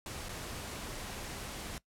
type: noise with dropouts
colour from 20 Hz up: pink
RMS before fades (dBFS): -42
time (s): 0.06-1.78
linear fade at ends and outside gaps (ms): 1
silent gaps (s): 0.286-0.292
effects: noise-tail reverb RT60 0.1 s tail -20 dB re dry + low-pass 12000 Hz 12 dB/octave